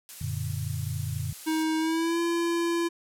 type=noise; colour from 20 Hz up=blue; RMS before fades=-40 dBFS; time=0.09-1.63 s; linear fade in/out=0 ms
type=chord; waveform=sine; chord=Gb augmented; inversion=none; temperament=equal; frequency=92.5 / 116.54 / 146.83 Hz; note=Gb2 / Bb2 / D3; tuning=0 / 0 / 0 cents; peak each=-33 dBFS; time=0.21-1.33 s; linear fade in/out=5 ms
type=tone with pitch glide; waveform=square; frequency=316.6 to 339.3 Hz; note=D#4 to F4; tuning=+30 to -50 cents; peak=-25 dBFS; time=1.46-2.89 s; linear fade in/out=20 ms; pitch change=+120 cents; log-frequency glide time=1.78-2.2 s
effects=low-pass 12000 Hz 12 dB/octave